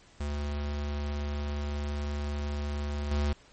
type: tone with level steps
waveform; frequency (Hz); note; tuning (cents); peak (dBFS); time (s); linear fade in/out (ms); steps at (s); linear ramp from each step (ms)
square; 72.9; D2; -12; -31 / -26; 0.2-3.33; 5; 3.11; 5
effects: pink hiss -58 dBFS RMS until 3.52 s + MP3 32 kbps